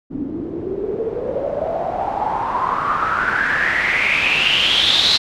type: noise with low-pass filter sweep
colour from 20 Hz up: white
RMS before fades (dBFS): -19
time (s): 0.1-5.18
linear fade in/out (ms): 20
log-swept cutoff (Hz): 270 to 4100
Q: 8.3
effects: none